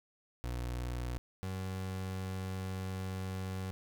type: tone pair in turn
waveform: 30% pulse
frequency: 60.8 / 94.27 Hz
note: B1 / F#2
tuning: -26 / +33 cents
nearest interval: minor sixth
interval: 759 cents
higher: second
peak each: -33 / -34 dBFS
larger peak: first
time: 0.44-1.18 / 1.43-3.71 s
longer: second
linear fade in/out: 0 ms
effects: none